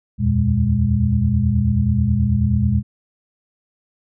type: tone cluster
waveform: sine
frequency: 77.7 / 87 / 119.6 / 204.8 Hz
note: D#2 / F2 / A#2 / G#3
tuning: -2 / -6 / +45 / -24 cents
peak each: -22 / -20 / -18 / -20 dBFS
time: 0.18-2.83 s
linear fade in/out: 50 ms
effects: none